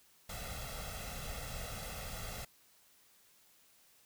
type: noise with comb filter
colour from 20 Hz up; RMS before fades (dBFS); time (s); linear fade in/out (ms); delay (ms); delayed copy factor
pink; -43; 0.29-2.45; 5; 1.5; +0.8
effects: white hiss -66 dBFS RMS until 4.05 s